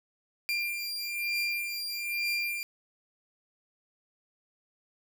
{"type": "beating tone pair", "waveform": "30% pulse", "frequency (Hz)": [2384, 2385.1], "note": ["D7", "D7"], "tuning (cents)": [25, 26], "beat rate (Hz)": 1.1, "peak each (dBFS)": -31, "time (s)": [0.49, 2.63], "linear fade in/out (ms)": 0, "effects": []}